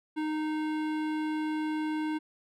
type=tone with hard clipping; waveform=sine; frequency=308.9 Hz; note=D#4; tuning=12 cents flat; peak=-31 dBFS; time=0.16-2.19 s; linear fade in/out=20 ms; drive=16 dB; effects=none